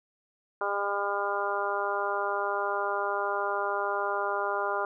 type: harmonic tone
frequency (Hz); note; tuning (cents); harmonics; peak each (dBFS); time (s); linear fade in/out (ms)
201.5; G3; +48; 2 / 3 / 4 / 5 / 6 / 7; -34 / -34 / -34 / -34 / -34 / -34; 0.61-4.85; 2
effects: none